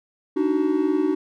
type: tone cluster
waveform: triangle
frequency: 292.5 / 312.8 / 375.3 Hz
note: D4 / D#4 / F#4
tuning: -7 / +9 / +25 cents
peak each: -21 dBFS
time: 0.36-1.15 s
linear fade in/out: 10 ms
effects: none